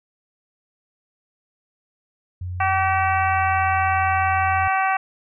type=tone with pitch glide; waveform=sine; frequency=90.2 to 87.53 Hz; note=F#2 to F2; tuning=-44 to +4 cents; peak=-26 dBFS; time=2.41-4.68 s; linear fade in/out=5 ms; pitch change=-52 cents; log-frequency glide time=2.81-3.53 s
type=harmonic tone; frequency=382.9 Hz; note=G4; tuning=41 cents flat; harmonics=2 / 3 / 4 / 5 / 6 / 7; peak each=-20 / -24 / -26 / -28 / -30 / -31 dBFS; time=2.6-4.97 s; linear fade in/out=5 ms
effects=none